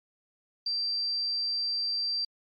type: tone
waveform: sine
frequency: 4699 Hz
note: D8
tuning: in tune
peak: -27 dBFS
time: 0.66-2.25 s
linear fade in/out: 5 ms
effects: MP3 32 kbps